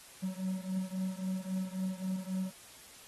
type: beating tone pair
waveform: triangle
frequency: 185.9 / 189.6 Hz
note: F#3 / F#3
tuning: +8 / +43 cents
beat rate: 3.7 Hz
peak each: -34 / -35 dBFS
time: 0.22-2.51 s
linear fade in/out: 20 ms
effects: white hiss -54 dBFS RMS until 3.07 s + AAC 32 kbps

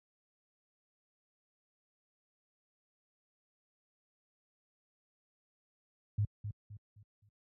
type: tone with echo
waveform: sine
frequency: 103.83 Hz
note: G#2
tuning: in tune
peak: -27 dBFS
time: 6.18-6.25 s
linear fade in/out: 5 ms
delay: 260 ms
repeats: 4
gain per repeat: -9 dB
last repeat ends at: 7.29 s
effects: high-pass 60 Hz 12 dB/octave

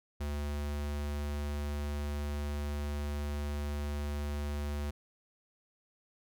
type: tone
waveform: square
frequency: 73 Hz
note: D2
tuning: 10 cents flat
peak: -34 dBFS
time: 0.2-4.91 s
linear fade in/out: 10 ms
effects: none

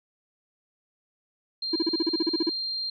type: tone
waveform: sine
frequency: 4186 Hz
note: C8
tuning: in tune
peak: -28 dBFS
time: 1.62-2.9 s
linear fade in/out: 5 ms
type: tone bursts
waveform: triangle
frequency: 329.6 Hz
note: E4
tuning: in tune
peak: -19 dBFS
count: 12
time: 1.73-2.495 s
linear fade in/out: 5 ms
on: 28 ms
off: 39 ms
effects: none

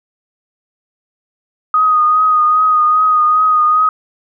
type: tone with vibrato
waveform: sine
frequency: 1244.5 Hz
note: D#6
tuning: in tune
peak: -8 dBFS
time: 1.74-3.89 s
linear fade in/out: 2 ms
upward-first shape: triangle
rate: 2.5 Hz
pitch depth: 31 cents each way
effects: none

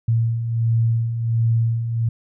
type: beating tone pair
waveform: sine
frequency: 113.7 / 115.1 Hz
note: A#2 / A#2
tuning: -43 / -22 cents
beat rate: 1.4 Hz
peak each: -25 / -17 dBFS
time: 0.08-2.09 s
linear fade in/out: 5 ms
effects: none

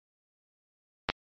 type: clicks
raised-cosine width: 0.3 ms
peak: -9 dBFS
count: 2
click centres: 1.089 / 1.1 s
effects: MP3 32 kbps

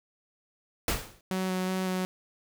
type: noise with exponential decay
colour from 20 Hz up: pink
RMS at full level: -24 dBFS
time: 0.88-1.21 s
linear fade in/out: 2 ms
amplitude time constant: 71 ms
type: tone with vibrato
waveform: sawtooth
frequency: 186.1 Hz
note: F#3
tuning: 10 cents sharp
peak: -24 dBFS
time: 1.31-2.05 s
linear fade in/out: 0 ms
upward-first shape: square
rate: 2.7 Hz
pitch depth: 10 cents each way
effects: none

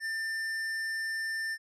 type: tone with hard clipping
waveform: sine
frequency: 1790 Hz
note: A6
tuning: 29 cents sharp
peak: -33 dBFS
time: 0-1.58 s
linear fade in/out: 50 ms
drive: 10 dB
effects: none

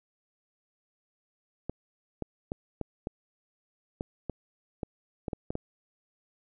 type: clicks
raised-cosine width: 2 ms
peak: -19 dBFS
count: 12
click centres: 1.696 / 2.223 / 2.519 / 2.813 / 3.071 / 4.009 / 4.297 / 4.832 / 5.282 / 5.332 / 5.505 / 5.554 s
effects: none

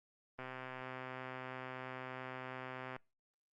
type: click train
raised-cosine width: 0.5 ms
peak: -30 dBFS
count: 333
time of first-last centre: 0.39-2.964 s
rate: 129 Hz
effects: noise-tail reverb RT60 0.3 s tail -26 dB re dry + Opus 24 kbps

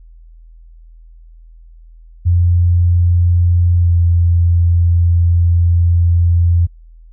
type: tone with pitch glide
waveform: sine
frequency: 87.31 to 85.86 Hz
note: F2 to F2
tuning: 0 to -29 cents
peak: -8 dBFS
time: 2.25-6.67 s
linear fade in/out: 20 ms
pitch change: -29 cents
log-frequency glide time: 3.8-3.9 s
effects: added 41 Hz sine -37 dBFS peak until 7.12 s

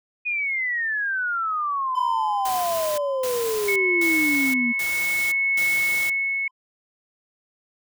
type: exponential sweep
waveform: sine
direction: down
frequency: 2489 to 233.1 Hz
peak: -22 dBFS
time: 0.25-4.73 s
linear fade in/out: 20 ms
type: tone with exponential decay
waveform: triangle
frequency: 1022 Hz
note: C6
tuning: 41 cents flat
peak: -20 dBFS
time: 1.95-6.51 s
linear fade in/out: 5 ms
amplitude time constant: 990 ms
type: noise bursts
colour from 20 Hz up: white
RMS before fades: -32 dBFS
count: 5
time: 2.45-6.1 s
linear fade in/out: 5 ms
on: 530 ms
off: 250 ms
type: tone with tremolo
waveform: sine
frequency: 2198 Hz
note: C#7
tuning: 15 cents flat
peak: -18 dBFS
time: 3.68-6.48 s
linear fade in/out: 5 ms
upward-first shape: triangle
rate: 0.64 Hz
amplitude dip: 40%
effects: none

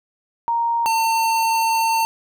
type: tone pair in turn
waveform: sine / square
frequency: 932.3 / 902.6 Hz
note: A#5 / A5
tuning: 0 / +44 cents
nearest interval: minor second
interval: 56 cents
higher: first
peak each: -17 dBFS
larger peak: neither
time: 0.48-0.86 / 0.86-2.05 s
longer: second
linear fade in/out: 0 ms
effects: none

